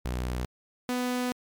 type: tone pair in turn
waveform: sawtooth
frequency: 61.8 / 248.7 Hz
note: B1 / B3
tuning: +2 / +12 cents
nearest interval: 2 octaves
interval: 2410 cents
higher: second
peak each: -25 / -23 dBFS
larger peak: second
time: 0.05-0.45 / 0.89-1.32 s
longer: second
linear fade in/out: 0 ms
effects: MP3 96 kbps